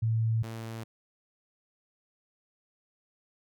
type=tone pair in turn; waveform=sine / sawtooth; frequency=112.6 / 113.12 Hz; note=A2 / A2; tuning=+40 / +48 cents; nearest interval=unison; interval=8 cents; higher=second; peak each=-24 / -33 dBFS; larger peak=first; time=0.02-0.43 / 0.43-0.84 s; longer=neither; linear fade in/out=10 ms; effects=none

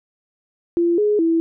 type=tone with pitch steps; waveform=sine; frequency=342.2 / 418.4 / 329.7 Hz; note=F4 / G#4 / E4; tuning=-35 / +13 / 0 cents; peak=-14 dBFS; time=0.77-1.4 s; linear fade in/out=0 ms; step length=210 ms; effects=none

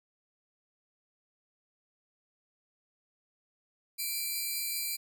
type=tone cluster; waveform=5% pulse; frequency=2331 / 2416 / 4091 / 4837 Hz; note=D7 / D7 / C8 / D#8; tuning=-14 / +48 / -40 / -50 cents; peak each=-26 / -32 / -31 / -33 dBFS; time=3.98-4.97 s; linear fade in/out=20 ms; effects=none

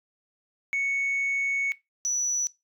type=tone pair in turn; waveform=sine; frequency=2217 / 5919 Hz; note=C#7 / F#8; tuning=0 / 0 cents; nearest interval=octave + perfect fourth; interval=1700 cents; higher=second; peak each=-22 dBFS; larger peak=neither; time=0.73-1.72 / 2.05-2.47 s; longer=first; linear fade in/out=0 ms; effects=noise-tail reverb RT60 0.2 s tail -20 dB re dry + tanh soft clip ceiling -22 dBFS

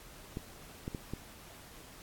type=clicks; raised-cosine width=3 ms; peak=-24 dBFS; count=4; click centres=0.371 / 0.879 / 0.948 / 1.136 s; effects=pink hiss -53 dBFS RMS until 2.02 s + AAC 64 kbps

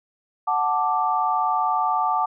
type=chord; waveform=sine; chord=D major; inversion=first; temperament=equal; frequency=740 / 880 / 1174.7 Hz; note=F#5 / A5 / D6; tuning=0 / 0 / 0 cents; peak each=-24 / -23 / -23 dBFS; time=0.47-2.26 s; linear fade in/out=10 ms; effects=none

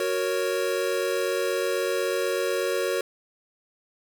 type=chord; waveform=square; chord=F# major; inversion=none; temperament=equal; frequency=370 / 466.2 / 554.4 Hz; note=F#4 / A#4 / C#5; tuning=0 / 0 / 0 cents; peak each=-29 dBFS; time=0-3.01 s; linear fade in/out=2 ms; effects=none

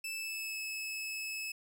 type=tone with pitch glide; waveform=sawtooth; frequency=2637 to 2595 Hz; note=E7 to E7; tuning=0 to -28 cents; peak=-34 dBFS; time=0.04-1.52 s; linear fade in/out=5 ms; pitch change=-28 cents; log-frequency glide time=0.14-0.58 s; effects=none

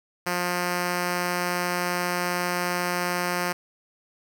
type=tone; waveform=5% pulse; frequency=177.4 Hz; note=F3; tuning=27 cents sharp; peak=-13 dBFS; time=0.26-3.53 s; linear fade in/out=10 ms; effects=none

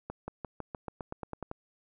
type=accelerating click train; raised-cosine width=1 ms; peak=-23 dBFS; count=12; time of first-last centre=0.1-1.514 s; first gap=180 ms; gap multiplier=0.93; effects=none

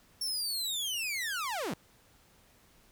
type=linear sweep; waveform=sawtooth; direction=down; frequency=5500 to 126.4 Hz; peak=-29 dBFS; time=0.21-1.74 s; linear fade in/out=5 ms; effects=pink hiss -63 dBFS RMS until 2.91 s

